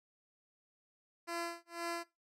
10% pulse tone with tremolo, 340 Hz, F4, 46 cents flat, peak -28 dBFS, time 1.27-2.04 s, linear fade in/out 20 ms, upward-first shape sine, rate 2 Hz, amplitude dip 100%, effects noise-tail reverb RT60 0.2 s tail -18 dB re dry + low-pass 11000 Hz 12 dB/octave

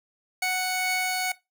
sawtooth tone pair together, 740 / 2222 Hz, F#5 / C#7, 0 / +4 cents, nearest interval octave + perfect fifth, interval 1904 cents, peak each -24 dBFS, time 0.42-1.32 s, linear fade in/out 5 ms, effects noise-tail reverb RT60 0.2 s tail -18 dB re dry

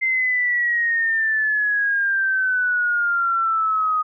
sine exponential sweep, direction down, 2085 to 1244.5 Hz, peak -17 dBFS, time 0.01-4.03 s, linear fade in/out 20 ms, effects none

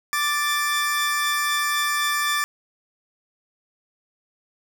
sawtooth tone pair together, 1174.7 / 1760.1 Hz, D6 / A6, 0 / 0 cents, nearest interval perfect fifth, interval 700 cents, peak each -20 dBFS, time 0.13-2.44 s, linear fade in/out 0 ms, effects none

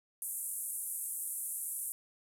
pink band-pass noise, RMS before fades -39 dBFS, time 0.22-1.92 s, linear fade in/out 0 ms, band 8600 to 13000 Hz, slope 48 dB/octave, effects none

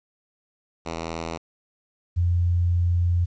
5% pulse / sine tone pair in turn, 82.41 / 87.31 Hz, E2 / F2, 0 / 0 cents, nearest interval minor second, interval 100 cents, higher second, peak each -18 dBFS, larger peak neither, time 0.85-1.38 / 2.16-3.26 s, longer second, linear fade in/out 20 ms, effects resampled to 16000 Hz + 10-bit

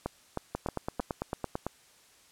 two click trains, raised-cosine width 1 ms, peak -17 / -17 dBFS, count 11 / 4, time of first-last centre 0.55-1.666 / 0.06-1 s, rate 8.96 / 3.19 Hz, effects white hiss -60 dBFS RMS until 2.31 s + low-pass 10000 Hz 12 dB/octave

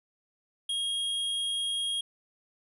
square tone, 3265 Hz, G#7, 30 cents flat, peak -29 dBFS, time 0.69-2.01 s, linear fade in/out 5 ms, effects resampled to 24000 Hz

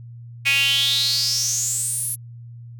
sawtooth tone with high-pass filter sweep, 277.2 Hz, C#4, in tune, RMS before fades -21 dBFS, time 0.45-2.16 s, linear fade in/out 20 ms, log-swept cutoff 2400 to 11000 Hz, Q 8, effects added 118 Hz sine -36 dBFS peak until 2.79 s

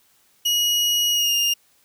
30% pulse tone with pitch glide, 2900 to 2822 Hz, F#7 to F7, -35 to +17 cents, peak -15 dBFS, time 0.45-1.54 s, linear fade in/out 10 ms, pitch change -48 cents, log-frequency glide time 1.11-1.35 s, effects white hiss -60 dBFS RMS until 1.84 s

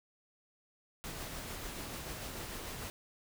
pink noise with tremolo, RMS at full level -42 dBFS, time 1.04-2.9 s, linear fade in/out 0 ms, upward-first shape sine, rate 6.8 Hz, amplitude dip 25%, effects none

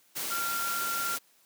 sine tone in noise, 1381 Hz, F6, 20 cents flat, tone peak -31 dBFS, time 0.3-1.17 s, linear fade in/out 20 ms, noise white, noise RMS -34 dBFS, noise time 0.15-1.19 s, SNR 0 dB, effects white hiss -64 dBFS RMS until 1.45 s + high-pass 150 Hz 12 dB/octave

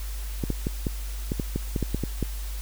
clicks, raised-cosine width 3 ms, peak -13 dBFS, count 12, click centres 0.438 / 0.503 / 0.669 / 0.868 / 1.319 / 1.398 / 1.56 / 1.762 / 1.827 / 1.946 / 2.037 / 2.227 s, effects added 50 Hz sine -30 dBFS peak until 2.61 s + white hiss -43 dBFS RMS until 2.61 s

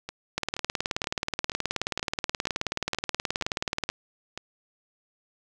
two click trains, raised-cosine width 0.2 ms, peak -9 / -17 dBFS, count 67 / 10, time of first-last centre 0.38-3.891 / 0.09-4.376 s, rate 18.8 / 2.1 Hz, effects none

